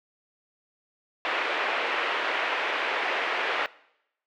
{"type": "band-pass noise", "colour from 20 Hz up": "white", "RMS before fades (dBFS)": -28, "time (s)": [1.25, 3.66], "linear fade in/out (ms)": 0, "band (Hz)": [380, 2600], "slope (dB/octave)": 24, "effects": ["noise-tail reverb RT60 0.8 s tail -21 dB re dry"]}